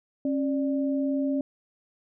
sine tone pair together, 272.8 / 590.5 Hz, C#4 / D5, -28 / +9 cents, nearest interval octave + minor second, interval 1337 cents, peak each -24 / -32 dBFS, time 0.25-1.41 s, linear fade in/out 2 ms, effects none

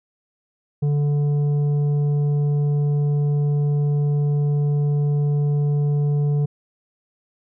sine tone with tanh clipping, 145.7 Hz, D3, 13 cents flat, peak -18 dBFS, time 0.82-6.46 s, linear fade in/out 10 ms, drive 7 dB, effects none

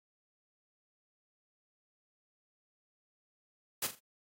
white noise with echo, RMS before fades -33 dBFS, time 3.82-3.87 s, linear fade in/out 5 ms, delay 41 ms, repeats 3, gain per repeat -10 dB, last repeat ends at 3.993 s, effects high-pass 100 Hz 12 dB/octave + AAC 48 kbps

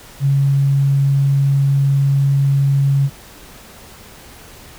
sine tone, 138.59 Hz, C#3, in tune, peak -11 dBFS, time 0.2-3.1 s, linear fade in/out 50 ms, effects pink hiss -40 dBFS RMS until 4.78 s

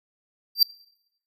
square tone with exponential growth, 4700 Hz, D8, 1 cent sharp, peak -10 dBFS, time 0.55-0.63 s, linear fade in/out 5 ms, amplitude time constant 17 ms, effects noise-tail reverb RT60 0.8 s tail -23 dB re dry

